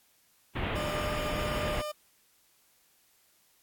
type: low-pass noise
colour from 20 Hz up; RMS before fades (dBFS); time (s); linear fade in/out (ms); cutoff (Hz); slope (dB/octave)
pink; -33; 0.55-1.82; 10; 3300; 48
type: tone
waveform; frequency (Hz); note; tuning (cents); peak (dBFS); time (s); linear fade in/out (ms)
30% pulse; 602; D5; +43; -31; 0.75-1.92; 10
effects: white hiss -66 dBFS RMS until 3.62 s + AAC 64 kbps